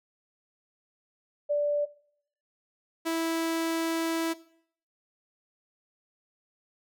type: tone pair in turn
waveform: sine / sawtooth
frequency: 585 / 328.3 Hz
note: D5 / E4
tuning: -7 / -7 cents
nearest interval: minor seventh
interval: 1000 cents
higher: first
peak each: -23 dBFS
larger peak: neither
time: 1.49-1.86 / 3.05-4.34 s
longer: second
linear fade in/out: 20 ms
effects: noise-tail reverb RT60 0.6 s tail -18 dB re dry